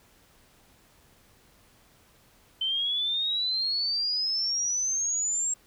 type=exponential sweep; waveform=sine; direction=up; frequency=3075 to 7590 Hz; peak=-25 dBFS; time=2.61-5.54 s; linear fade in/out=5 ms; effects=pink hiss -60 dBFS RMS until 5.66 s